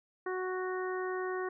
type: harmonic tone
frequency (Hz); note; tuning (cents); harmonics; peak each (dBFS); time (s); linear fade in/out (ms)
370; F#4; 0; 1 / 2 / 3 / 4 / 5; -34 / -43 / -41 / -44 / -44; 0.26-1.49; 5
effects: none